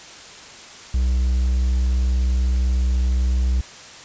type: tone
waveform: triangle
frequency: 62.9 Hz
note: B1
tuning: 32 cents sharp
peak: -14 dBFS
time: 0.94-3.61 s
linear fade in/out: 5 ms
effects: white hiss -40 dBFS RMS until 4.04 s + resampled to 16000 Hz